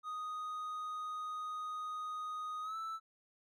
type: tone with pitch glide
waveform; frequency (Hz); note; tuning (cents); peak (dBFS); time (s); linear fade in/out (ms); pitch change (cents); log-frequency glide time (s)
triangle; 1244.5 to 1318.5; D#6 to E6; 0 to 0; -37; 0.03-3; 50; +100; 2.62-2.76
effects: none